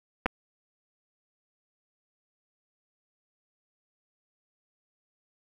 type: clicks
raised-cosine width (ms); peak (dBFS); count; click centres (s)
0.5; -10 / -12; 2; 0.259 / 0.263
effects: 8-bit